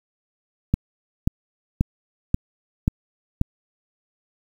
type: click train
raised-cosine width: 5 ms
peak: -5 dBFS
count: 6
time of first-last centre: 0.74-3.414 s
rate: 1.87 Hz
effects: 7-bit